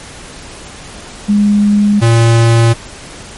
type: tone pair in turn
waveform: sine / square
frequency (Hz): 206 / 115.61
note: G#3 / A#2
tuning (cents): -14 / -14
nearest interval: minor seventh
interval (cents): 1000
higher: first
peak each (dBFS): -6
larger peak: neither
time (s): 1.28-2.01 / 2.01-2.74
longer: neither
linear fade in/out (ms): 20
effects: pink hiss -31 dBFS RMS until 3.37 s + MP3 48 kbps